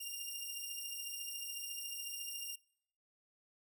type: beating tone pair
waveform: 10% pulse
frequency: 2794 / 2808 Hz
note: F7 / F7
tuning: 0 / +9 cents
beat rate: 14 Hz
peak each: -37 / -35 dBFS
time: 0-2.56 s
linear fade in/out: 10 ms
effects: noise-tail reverb RT60 0.7 s tail -25 dB re dry